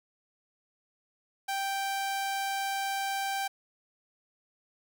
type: tone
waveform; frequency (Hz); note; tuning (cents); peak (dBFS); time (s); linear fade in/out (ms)
sawtooth; 784; G5; 0; -26; 1.48-3.48; 10
effects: none